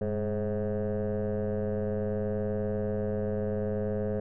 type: tone with frequency modulation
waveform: sine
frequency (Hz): 313.7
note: D#4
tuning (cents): +14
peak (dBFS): -25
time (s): 0.01-4.2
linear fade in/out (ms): 5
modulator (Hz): 108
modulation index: 2.5
effects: tanh soft clip ceiling -26 dBFS